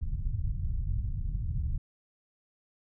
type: low-pass noise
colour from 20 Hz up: pink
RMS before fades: -31 dBFS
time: 0.01-1.78 s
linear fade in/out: 5 ms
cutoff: 120 Hz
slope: 24 dB/octave
effects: none